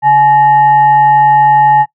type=tone with frequency modulation; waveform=sine; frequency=850 Hz; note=G#5; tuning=40 cents sharp; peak=-4 dBFS; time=0.02-1.86 s; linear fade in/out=50 ms; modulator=992 Hz; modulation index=0.33; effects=noise-tail reverb RT60 0.1 s tail -21 dB re dry